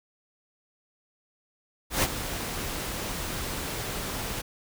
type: noise with ADSR envelope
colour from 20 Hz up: pink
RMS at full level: -22 dBFS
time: 1.9-4.42 s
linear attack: 130 ms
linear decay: 36 ms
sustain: -11 dB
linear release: 13 ms
effects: none